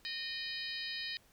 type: harmonic tone with a mistuned harmonic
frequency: 614 Hz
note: D#5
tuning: 23 cents flat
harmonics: 3 / 4 / 5 / 6 / 7 / 8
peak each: -44 / -47 / -46 / -44 / -45 / -45 dBFS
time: 0.05-1.17 s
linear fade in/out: 0 ms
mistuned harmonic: 6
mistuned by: +73 cents
effects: pink hiss -66 dBFS RMS until 1.32 s